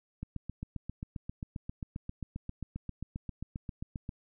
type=click train; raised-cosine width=5 ms; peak=-25 dBFS; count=30; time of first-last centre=0.23-4.092 s; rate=7.51 Hz; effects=none